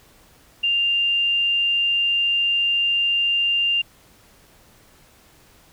sine tone, 2794 Hz, F7, in tune, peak -17 dBFS, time 0.63-3.82 s, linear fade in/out 10 ms, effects pink hiss -53 dBFS RMS until 5.72 s

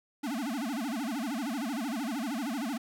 square tone with vibrato, 253.7 Hz, B3, 47 cents sharp, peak -32 dBFS, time 0.23-2.78 s, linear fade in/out 10 ms, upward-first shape sine, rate 13 Hz, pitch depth 290 cents each way, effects none

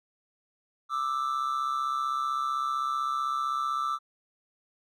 triangle tone pair together, 1182.8 / 1318.5 Hz, D6 / E6, +12 / 0 cents, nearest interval major second, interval 188 cents, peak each -28 dBFS, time 0.89-3.99 s, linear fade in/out 50 ms, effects none

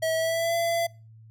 square tone with pitch glide, 645 to 675.9 Hz, E5 to E5, -38 to +43 cents, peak -24 dBFS, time 0.02-0.87 s, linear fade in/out 10 ms, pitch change +81 cents, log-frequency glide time 0.15-0.55 s, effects noise-tail reverb RT60 0.3 s tail -23 dB re dry + added 111 Hz sine -47 dBFS peak until 1.3 s

